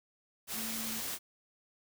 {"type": "tone in noise", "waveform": "sine", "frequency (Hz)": 224.2, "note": "A3", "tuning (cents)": 33, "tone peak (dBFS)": -42, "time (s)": [0.53, 1.02], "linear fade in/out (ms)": 50, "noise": "white", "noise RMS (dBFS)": -38, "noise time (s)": [0.47, 1.19], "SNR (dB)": -7, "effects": []}